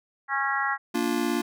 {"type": "harmonic tone", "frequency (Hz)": 274.5, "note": "C#4", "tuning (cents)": -17, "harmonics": [3, 4, 5, 6, 7], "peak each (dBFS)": [-30, -30, -30, -30, -30], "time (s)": [0.28, 0.78], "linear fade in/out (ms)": 50}
{"type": "chord", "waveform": "square", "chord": "Bb major", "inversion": "none", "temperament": "just", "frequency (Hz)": [233.1, 291.4, 349.6], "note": ["Bb3", "D4", "F4"], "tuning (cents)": [0, -13, 2], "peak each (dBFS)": -29, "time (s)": [0.94, 1.42], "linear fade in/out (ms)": 10}
{"effects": []}